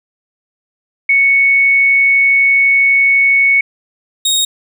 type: tone pair in turn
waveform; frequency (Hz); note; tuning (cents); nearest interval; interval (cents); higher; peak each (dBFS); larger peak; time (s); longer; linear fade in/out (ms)
sine / 25% pulse; 2217 / 3747; C#7 / A#7; 0 / +8; major sixth; 908; second; -7; neither; 1.09-3.61 / 4.25-4.45; first; 5
effects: none